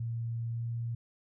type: tone with pitch glide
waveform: sine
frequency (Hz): 115.9 to 116.91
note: A#2 to A#2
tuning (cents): -10 to +5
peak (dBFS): -32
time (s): 0-0.95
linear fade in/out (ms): 5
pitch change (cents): +15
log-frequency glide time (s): 0.49-0.64
effects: none